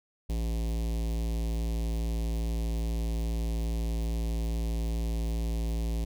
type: tone with notch filter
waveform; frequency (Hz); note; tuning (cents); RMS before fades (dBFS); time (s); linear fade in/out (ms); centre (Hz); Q
square; 56.1; A1; +34; -30; 0.29-6.05; 10; 1400; 0.52
effects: none